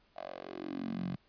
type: tone with high-pass filter sweep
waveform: 10% pulse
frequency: 45.79 Hz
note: F#1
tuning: 17 cents flat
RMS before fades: -40 dBFS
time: 0.16-1.16 s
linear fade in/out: 10 ms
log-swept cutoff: 680 to 150 Hz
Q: 4.8
effects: pink hiss -69 dBFS RMS until 1.28 s + resampled to 11025 Hz